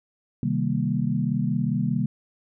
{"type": "chord", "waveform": "sine", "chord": "C minor seventh", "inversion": "none", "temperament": "equal", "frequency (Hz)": [130.81, 155.56, 196, 233.1], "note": ["C3", "Eb3", "G3", "Bb3"], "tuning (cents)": [0, 0, 0, 0], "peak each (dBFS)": -27, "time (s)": [0.43, 2.06], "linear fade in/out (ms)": 2, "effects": []}